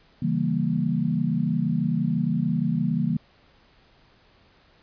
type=chord; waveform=sine; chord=C# diminished seventh; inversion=none; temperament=equal; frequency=138.59 / 164.81 / 196 / 233.1 Hz; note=C#3 / E3 / G3 / Bb3; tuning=0 / 0 / 0 / 0 cents; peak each=-29 / -25 / -28 / -26 dBFS; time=0.22-3.17 s; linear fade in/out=5 ms; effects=pink hiss -58 dBFS RMS until 4.82 s + resampled to 11025 Hz